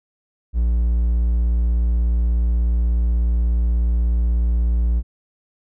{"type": "tone", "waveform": "triangle", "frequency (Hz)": 58.27, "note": "A#1", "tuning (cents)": 0, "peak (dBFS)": -13, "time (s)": [0.53, 5.03], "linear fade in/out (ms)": 50, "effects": []}